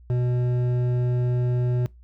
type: tone with hard clipping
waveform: sine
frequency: 123.47 Hz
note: B2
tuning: in tune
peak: -22 dBFS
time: 0.1-1.86 s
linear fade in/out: 0 ms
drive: 9 dB
effects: noise-tail reverb RT60 0.2 s tail -23 dB re dry + added 60 Hz sine -46 dBFS peak until 2.03 s